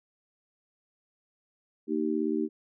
harmonic tone, 77.6 Hz, D#2, 4 cents flat, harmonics 3 / 4 / 5, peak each -31 / -29 / -31 dBFS, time 1.87-2.49 s, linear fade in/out 50 ms, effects none

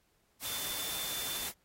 sine tone in noise, 3543 Hz, A7, 11 cents sharp, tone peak -41 dBFS, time 0.43-1.49 s, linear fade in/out 50 ms, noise white, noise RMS -38 dBFS, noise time 0.4-1.53 s, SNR -6 dB, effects pink hiss -73 dBFS RMS until 1.64 s + AAC 48 kbps

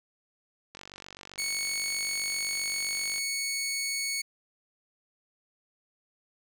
click train, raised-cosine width 0.2 ms, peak -26 dBFS, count 117, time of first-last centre 0.75-3.182 s, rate 47.7 Hz
15% pulse tone, 2217 Hz, C#7, in tune, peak -23 dBFS, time 1.38-4.22 s, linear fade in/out 10 ms
effects none

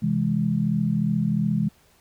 sine chord, C augmented, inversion none, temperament equal, 130.81 / 164.81 / 207.7 Hz, C3 / E3 / G#3, 0 / 0 / 0 cents, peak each -27 / -24 / -23 dBFS, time 0.02-1.69 s, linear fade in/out 10 ms, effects pink hiss -59 dBFS RMS until 2 s

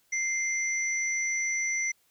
sine tone pair together, 2093 / 5940 Hz, C7 / F#8, 0 / +6 cents, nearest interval octave + tritone, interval 1806 cents, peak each -28 / -31 dBFS, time 0.12-1.92 s, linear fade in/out 10 ms, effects white hiss -68 dBFS RMS until 2.1 s

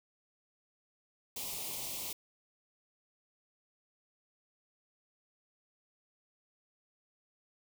white band-stop noise, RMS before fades -40 dBFS, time 1.36-2.13 s, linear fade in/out 5 ms, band 1100 to 2200 Hz, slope 48 dB/octave, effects none

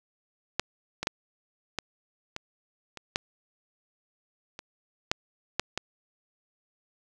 clicks, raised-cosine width 0.2 ms, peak -7 / -14 / -8 / -12 / -17 / -23 / -8 / -22 / -6 / -7 / -12 dBFS, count 11, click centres 0.596 / 1.03 / 1.071 / 1.787 / 2.364 / 2.973 / 3.159 / 4.591 / 5.115 / 5.596 / 5.776 s, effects none

